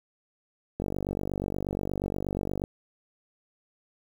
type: click train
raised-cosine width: 2 ms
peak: -17 dBFS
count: 90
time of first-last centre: 0.8-2.639 s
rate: 48.4 Hz
effects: 8-bit